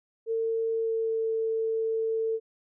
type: tone with pitch glide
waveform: sine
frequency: 451.8 to 447.1 Hz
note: A4 to A4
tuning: +46 to +28 cents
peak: -25 dBFS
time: 0.26-2.4 s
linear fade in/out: 50 ms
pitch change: -18 cents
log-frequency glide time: 0.7-1.29 s
effects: none